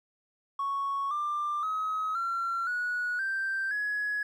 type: tone with pitch steps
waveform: triangle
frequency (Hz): 1108.7 / 1188.3 / 1273.6 / 1365 / 1462.9 / 1567.9 / 1680.5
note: C#6 / D6 / D#6 / F6 / F#6 / G6 / G#6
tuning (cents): 0 / +20 / +40 / -40 / -20 / 0 / +20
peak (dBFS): -25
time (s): 0.59-4.23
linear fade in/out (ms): 5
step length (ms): 520
effects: tanh soft clip ceiling -25 dBFS